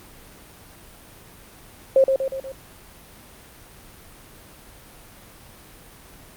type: tone with echo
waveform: sine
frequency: 534 Hz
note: C5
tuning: 35 cents sharp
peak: -11 dBFS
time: 1.96-2.04 s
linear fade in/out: 2 ms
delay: 120 ms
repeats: 4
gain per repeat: -5 dB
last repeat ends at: 2.52 s
effects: pink hiss -46 dBFS RMS until 6.36 s + Opus 32 kbps